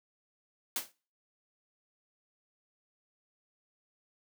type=noise with exponential decay; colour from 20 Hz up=white; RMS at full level=-29 dBFS; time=0.76-0.92 s; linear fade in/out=2 ms; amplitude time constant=33 ms; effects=noise-tail reverb RT60 0.4 s tail -24 dB re dry + high-pass 200 Hz 12 dB/octave